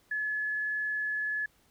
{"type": "tone with frequency modulation", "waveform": "sine", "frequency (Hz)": 1710, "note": "A6", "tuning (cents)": -50, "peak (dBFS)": -29, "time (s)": [0.11, 1.46], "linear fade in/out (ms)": 5, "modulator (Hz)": 21.4, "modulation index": 0.27, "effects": ["pink hiss -66 dBFS RMS until 1.7 s"]}